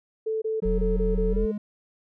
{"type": "tone bursts", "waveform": "sine", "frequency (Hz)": 440, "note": "A4", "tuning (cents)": 0, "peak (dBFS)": -24, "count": 7, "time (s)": [0.26, 1.518], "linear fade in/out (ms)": 10, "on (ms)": 160, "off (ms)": 23}
{"type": "tone with pitch glide", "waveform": "triangle", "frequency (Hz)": [185, 207.7], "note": ["F#3", "G#3"], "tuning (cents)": [0, 0], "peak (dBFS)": -26, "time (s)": [0.62, 1.58], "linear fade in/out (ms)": 5, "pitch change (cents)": 200, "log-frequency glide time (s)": [1.29, 1.45]}
{"type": "tone", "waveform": "sine", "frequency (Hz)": 41.07, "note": "E1", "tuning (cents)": -6, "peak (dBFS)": -23, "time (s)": [0.65, 1.46], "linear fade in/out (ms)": 10}
{"effects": []}